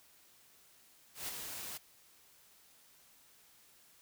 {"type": "noise with ADSR envelope", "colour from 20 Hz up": "white", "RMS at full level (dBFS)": -39, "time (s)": [1.14, 1.78], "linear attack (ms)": 140, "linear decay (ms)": 20, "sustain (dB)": -5, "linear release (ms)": 13, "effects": ["white hiss -64 dBFS RMS until 4.01 s"]}